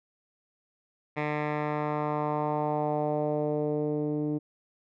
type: tone with low-pass filter sweep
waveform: 10% pulse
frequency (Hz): 150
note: D3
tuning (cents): +37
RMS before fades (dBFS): -29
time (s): 1.16-4.39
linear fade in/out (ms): 20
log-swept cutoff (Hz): 2100 to 320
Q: 2.2
effects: none